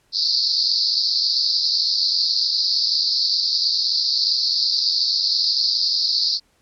white band-pass noise, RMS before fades -20 dBFS, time 0.12-6.4 s, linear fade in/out 50 ms, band 4200 to 5000 Hz, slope 96 dB/octave, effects pink hiss -62 dBFS RMS until 6.61 s + low-pass 11000 Hz 12 dB/octave

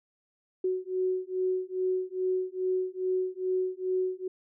sine beating tone pair, 369.8 / 372.2 Hz, F#4 / F#4, -1 / +10 cents, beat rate 2.4 Hz, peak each -30 dBFS, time 0.64-4.28 s, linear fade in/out 5 ms, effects none

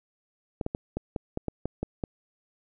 clicks, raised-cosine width 2 ms, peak -16 dBFS, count 10, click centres 0.612 / 0.664 / 0.749 / 0.97 / 1.162 / 1.374 / 1.483 / 1.656 / 1.83 / 2.038 s, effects none

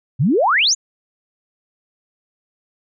sine exponential sweep, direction up, 113.9 to 7200 Hz, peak -12 dBFS, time 0.19-0.75 s, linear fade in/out 20 ms, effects none

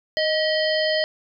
harmonic tone with a mistuned harmonic, 622.3 Hz, D#5, in tune, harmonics 1 / 3 / 5 / 7 / 8, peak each -21 / -26 / -28 / -29 / -30 dBFS, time 0.17-1.04 s, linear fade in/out 0 ms, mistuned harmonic 3, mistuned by +46 cents, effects none

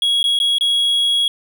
triangle tone with dropouts, 3322 Hz, G#7, in tune, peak -12 dBFS, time 0.02-1.28 s, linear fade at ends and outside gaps 2 ms, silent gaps 0.23-0.24 / 0.39-0.4 / 0.584-0.609 s, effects none

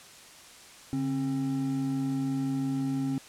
triangle tone pair together, 141.86 / 267.8 Hz, C#3 / C4, +40 / +40 cents, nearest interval major seventh, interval 1100 cents, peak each -31 / -26 dBFS, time 0.93-3.18 s, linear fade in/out 0 ms, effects white hiss -50 dBFS RMS until 3.28 s + low-pass 9000 Hz 12 dB/octave

